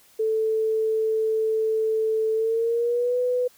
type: tone with pitch glide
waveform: sine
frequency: 440 to 496.7 Hz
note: A4 to B4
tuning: 0 to +10 cents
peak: -20 dBFS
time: 0.19-3.48 s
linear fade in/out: 10 ms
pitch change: +210 cents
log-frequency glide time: 2.34-3.18 s
effects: white hiss -56 dBFS RMS until 3.57 s